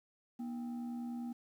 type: tone with frequency modulation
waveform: sine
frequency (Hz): 240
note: B3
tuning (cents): -49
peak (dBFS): -37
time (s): 0.39-1.33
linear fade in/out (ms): 10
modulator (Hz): 550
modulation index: 0.36
effects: tanh soft clip ceiling -35 dBFS + 11-bit